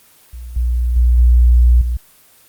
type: tone with level steps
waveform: sine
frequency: 60.2 Hz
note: B1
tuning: 44 cents flat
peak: -27 / -13 / -8 / -6 / -15 dBFS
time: 0.33-1.97 s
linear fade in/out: 5 ms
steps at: 0.56 / 0.96 / 1.18 / 1.81 s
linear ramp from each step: 5 ms
effects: white hiss -48 dBFS RMS until 2.48 s + Opus 24 kbps